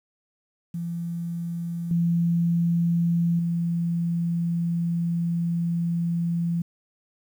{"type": "tone with level steps", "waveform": "sine", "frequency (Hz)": 170, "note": "F3", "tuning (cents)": -46, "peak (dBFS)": [-27, -19, -22], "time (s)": [0.74, 6.62], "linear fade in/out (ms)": 5, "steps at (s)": [1.91, 3.39], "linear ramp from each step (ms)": 2, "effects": ["9-bit"]}